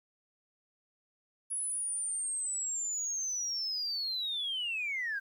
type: linear sweep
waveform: sine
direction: down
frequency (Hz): 10400 to 1547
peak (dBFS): -31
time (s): 1.5-5.2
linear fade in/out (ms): 20
effects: tanh soft clip ceiling -28 dBFS + 11-bit